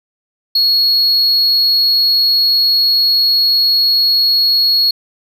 triangle tone, 4329 Hz, C#8, 42 cents flat, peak -8 dBFS, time 0.55-4.91 s, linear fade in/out 5 ms, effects none

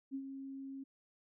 sine tone with ADSR envelope, 270.7 Hz, C#4, 41 cents flat, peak -36 dBFS, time 0.11-0.84 s, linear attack 37 ms, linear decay 69 ms, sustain -7 dB, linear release 12 ms, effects none

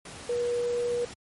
sine tone in noise, 481.5 Hz, B4, 44 cents flat, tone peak -25 dBFS, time 0.29-1.05 s, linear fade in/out 5 ms, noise pink, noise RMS -42 dBFS, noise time 0.05-1.14 s, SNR +14 dB, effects high-pass 80 Hz 12 dB/octave + MP3 48 kbps

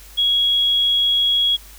sine tone, 3322 Hz, G#7, in tune, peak -14 dBFS, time 0.17-1.57 s, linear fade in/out 20 ms, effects added 50 Hz sine -42 dBFS peak until 1.78 s + white hiss -44 dBFS RMS until 1.78 s

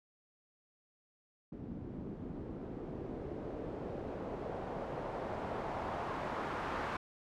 white noise with low-pass filter sweep, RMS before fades -41 dBFS, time 1.52-6.97 s, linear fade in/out 5 ms, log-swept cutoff 240 to 1200 Hz, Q 1.3, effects none

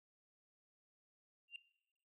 sine tone with exponential growth, 2781 Hz, F7, 8 cents flat, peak -40 dBFS, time 1.48-1.56 s, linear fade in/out 2 ms, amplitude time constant 17 ms, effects noise-tail reverb RT60 0.8 s tail -19 dB re dry + tanh soft clip ceiling -40 dBFS

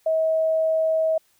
sine tone, 640 Hz, D#5, 49 cents sharp, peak -18 dBFS, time 0.06-1.18 s, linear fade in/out 5 ms, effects white hiss -63 dBFS RMS until 1.39 s

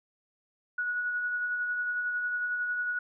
sine tone with tremolo, 1463 Hz, F#6, 20 cents flat, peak -27 dBFS, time 0.78-2.99 s, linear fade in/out 5 ms, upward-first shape sine, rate 11 Hz, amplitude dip 30%, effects none

